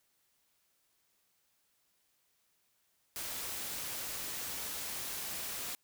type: noise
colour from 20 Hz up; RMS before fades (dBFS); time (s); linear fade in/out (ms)
white; -40; 3.16-5.75; 0
effects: white hiss -75 dBFS RMS until 5.83 s